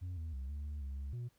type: tone with pitch steps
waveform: sine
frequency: 89.8 / 80.3 / 66 / 72.5 / 73.6 / 68.2 / 69.2 / 120.9 Hz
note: F2 / E2 / C2 / D2 / D2 / C#2 / C#2 / B2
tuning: +49 / -45 / +16 / -22 / +4 / -28 / -2 / -36 cents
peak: -36 dBFS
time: 0.01-1.29 s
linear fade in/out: 20 ms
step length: 160 ms
effects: tanh soft clip ceiling -38 dBFS + pink hiss -74 dBFS RMS until 1.38 s